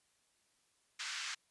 pink band-pass noise, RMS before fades -42 dBFS, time 0.99-1.35 s, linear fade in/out 10 ms, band 1400 to 6900 Hz, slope 24 dB/octave, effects white hiss -75 dBFS RMS until 1.5 s + resampled to 24000 Hz

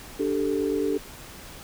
sine chord, D suspended fourth, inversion none, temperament just, 293.7 / 391.6 / 440.5 Hz, D4 / G4 / A4, 0 / -2 / +2 cents, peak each -27 dBFS, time 0.19-0.98 s, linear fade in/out 10 ms, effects pink hiss -43 dBFS RMS until 1.63 s

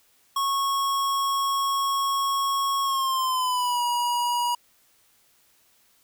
square tone with pitch glide, 1100 to 963.2 Hz, C#6 to B5, -14 to -44 cents, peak -23 dBFS, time 0.36-4.55 s, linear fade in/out 5 ms, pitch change -230 cents, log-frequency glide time 2.83-3.82 s, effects white hiss -62 dBFS RMS until 6.03 s

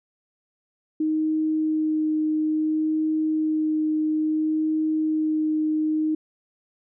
sine tone with vibrato, 311.1 Hz, D#4, in tune, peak -20 dBFS, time 1-6.15 s, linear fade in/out 5 ms, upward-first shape sine, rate 0.59 Hz, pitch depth 9 cents each way, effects none

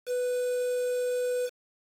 triangle tone with quantisation, 495.2 Hz, B4, 5 cents sharp, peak -24 dBFS, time 0.06-1.5 s, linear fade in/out 50 ms, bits 7, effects AAC 48 kbps

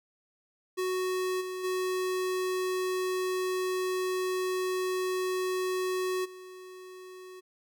square tone with level steps, 370 Hz, F#4, in tune, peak -29 / -35 / -29 / -45 dBFS, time 0.77-7.41 s, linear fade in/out 20 ms, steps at 1.4 / 1.63 / 6.24 s, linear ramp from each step 20 ms, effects none

